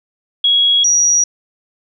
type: tone pair in turn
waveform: sine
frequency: 3322 / 5770 Hz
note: G#7 / F#8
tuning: 0 / -44 cents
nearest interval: minor seventh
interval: 956 cents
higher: second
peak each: -9 dBFS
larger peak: neither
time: 0.44-0.84 / 0.84-1.24 s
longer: neither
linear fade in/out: 5 ms
effects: none